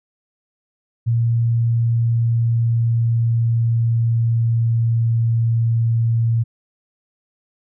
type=tone with pitch glide; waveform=sine; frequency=116.54 to 115.13 Hz; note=A#2 to A#2; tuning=0 to -21 cents; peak=-14 dBFS; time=1.06-6.44 s; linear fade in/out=20 ms; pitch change=-21 cents; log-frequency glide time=1.46-5.41 s; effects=none